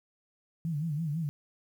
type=tone with vibrato; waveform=sine; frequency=155.56 Hz; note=D#3; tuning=in tune; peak=-29 dBFS; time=0.65-1.29 s; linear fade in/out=0 ms; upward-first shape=sine; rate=6 Hz; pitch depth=140 cents each way; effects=10-bit